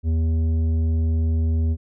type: tone with tanh clipping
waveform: sine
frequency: 80.7 Hz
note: E2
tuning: 36 cents flat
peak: -19 dBFS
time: 0.03-1.77 s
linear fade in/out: 50 ms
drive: 9 dB
effects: none